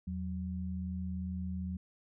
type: tone pair together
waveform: sine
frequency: 82.3 / 184.76 Hz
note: E2 / F#3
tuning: -2 / -2 cents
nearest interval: octave + major second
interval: 1400 cents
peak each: -38 / -37 dBFS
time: 0.07-1.77 s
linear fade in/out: 5 ms
effects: none